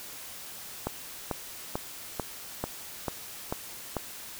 click train, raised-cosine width 1 ms, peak -15 dBFS, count 8, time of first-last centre 0.87-3.967 s, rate 2.26 Hz, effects white hiss -43 dBFS RMS until 4.39 s

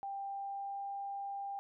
sine tone with pitch glide, 791 to 796 Hz, G5 to G5, +15 to +26 cents, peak -38 dBFS, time 0.03-1.59 s, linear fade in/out 0 ms, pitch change +11 cents, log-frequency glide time 0.22-0.86 s, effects none

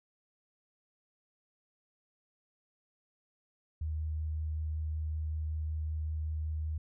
sine tone with vibrato, 77.78 Hz, D#2, in tune, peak -32 dBFS, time 3.81-6.78 s, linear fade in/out 5 ms, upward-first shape sine, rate 5.3 Hz, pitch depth 8 cents each way, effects none

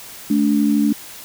sine tone pair together, 216.8 / 289.4 Hz, A3 / D4, -25 / -25 cents, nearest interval perfect fourth, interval 500 cents, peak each -16 dBFS, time 0.3-0.93 s, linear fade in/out 5 ms, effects white hiss -37 dBFS RMS until 1.24 s

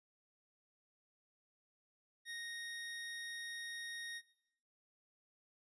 25% pulse tone, 1864.7 Hz, A#6, in tune, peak -40 dBFS, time 2.25-4.22 s, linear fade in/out 50 ms, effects noise-tail reverb RT60 0.8 s tail -19 dB re dry + resampled to 24000 Hz

